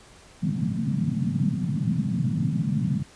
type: band-pass noise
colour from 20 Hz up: pink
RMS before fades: -25 dBFS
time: 0.42-3.03 s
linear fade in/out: 10 ms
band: 120 to 230 Hz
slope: 48 dB/octave
effects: pink hiss -51 dBFS RMS until 3.15 s + resampled to 22050 Hz